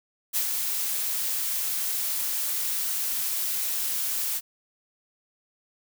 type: noise with ADSR envelope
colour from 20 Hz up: blue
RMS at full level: -24 dBFS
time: 0.33-4.41 s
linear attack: 32 ms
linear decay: 86 ms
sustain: -4 dB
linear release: 40 ms
effects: none